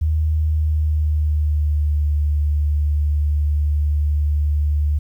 sine tone with pitch glide, 77.78 to 74.05 Hz, D#2 to D2, 0 to +15 cents, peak -15 dBFS, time 0.01-4.99 s, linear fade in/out 10 ms, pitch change -85 cents, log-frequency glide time 0.33-2.09 s, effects 9-bit

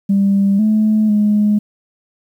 sine tone with pitch steps, 197.9 / 215.5 / 209.1 Hz, G3 / A3 / G#3, +17 / -36 / +12 cents, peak -9 dBFS, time 0.09-1.59 s, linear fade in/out 10 ms, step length 500 ms, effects tanh soft clip ceiling -6 dBFS + 8-bit

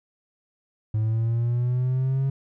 triangle linear sweep, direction up, 107.6 to 136.6 Hz, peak -18 dBFS, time 0.94-2.3 s, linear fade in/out 5 ms, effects tanh soft clip ceiling -14 dBFS

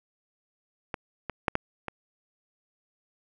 clicks, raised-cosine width 0.5 ms, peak -16 / -17 / -8 / -9 / -18 dBFS, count 5, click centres 0.942 / 1.297 / 1.482 / 1.554 / 1.883 s, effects none

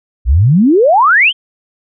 sine exponential sweep, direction up, 54.4 to 3254 Hz, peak -5 dBFS, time 0.25-1.33 s, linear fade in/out 50 ms, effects none

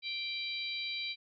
harmonic tone, 784 Hz, G5, in tune, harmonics 3 / 4 / 5 / 6, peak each -39 / -45 / -38 / -45 dBFS, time 0.02-1.16 s, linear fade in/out 50 ms, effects none

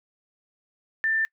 sine tone, 1782 Hz, A6, 22 cents sharp, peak -21 dBFS, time 1.04-1.25 s, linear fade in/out 0 ms, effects noise-tail reverb RT60 0.1 s tail -26 dB re dry

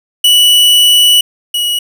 45% pulse tone pair in turn, 2950 / 2916 Hz, F#7 / F#7, -6 / -26 cents, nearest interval unison, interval 20 cents, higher first, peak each -4 / -11 dBFS, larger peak first, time 0.24-1.21 / 1.54-1.79 s, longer first, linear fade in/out 5 ms, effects none

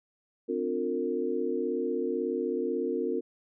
sine tone cluster, 257.6 / 293.9 / 356 / 455.5 Hz, C4 / D4 / F4 / A#4, -27 / +1 / +33 / -40 cents, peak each -34 / -36 / -32 / -31 dBFS, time 0.48-3.21 s, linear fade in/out 20 ms, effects none

